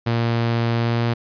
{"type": "tone with pitch glide", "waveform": "sawtooth", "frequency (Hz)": [116.6, 117.55], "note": ["A#2", "A#2"], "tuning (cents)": [1, 15], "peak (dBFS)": -14, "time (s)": [0.06, 1.14], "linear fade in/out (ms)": 10, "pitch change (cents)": 14, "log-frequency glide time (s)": [0.76, 1.02], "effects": ["resampled to 11025 Hz"]}